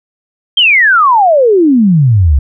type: exponential sweep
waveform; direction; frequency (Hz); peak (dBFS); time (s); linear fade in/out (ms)
sine; down; 3230 to 64.4; -4; 0.57-2.39; 5
effects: none